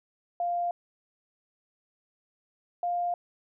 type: tone pair in turn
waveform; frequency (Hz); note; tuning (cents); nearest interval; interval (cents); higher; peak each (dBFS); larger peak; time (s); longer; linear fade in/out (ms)
sine; 698 / 702; F5 / F5; -1 / +9; unison; 10; second; -26; neither; 0.4-0.71 / 2.83-3.14; neither; 2
effects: none